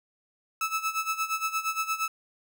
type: tone with tremolo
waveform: 30% pulse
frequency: 1306 Hz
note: E6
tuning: 17 cents flat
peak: -22 dBFS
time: 0.61-2.08 s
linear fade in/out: 2 ms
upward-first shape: sine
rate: 8.6 Hz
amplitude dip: 80%
effects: none